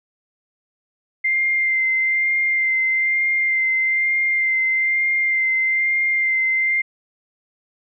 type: tone with vibrato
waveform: sine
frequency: 2093 Hz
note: C7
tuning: in tune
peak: -16 dBFS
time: 1.24-6.82 s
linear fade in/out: 10 ms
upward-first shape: sine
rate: 1.1 Hz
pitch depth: 17 cents each way
effects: none